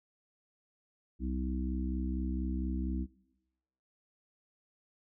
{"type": "harmonic tone", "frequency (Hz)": 64.3, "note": "C2", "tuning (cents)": -30, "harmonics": [1, 3, 4, 5], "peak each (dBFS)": [-34, -39, -40, -41], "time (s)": [1.19, 3.07], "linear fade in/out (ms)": 50, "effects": ["noise-tail reverb RT60 0.9 s tail -19 dB re dry"]}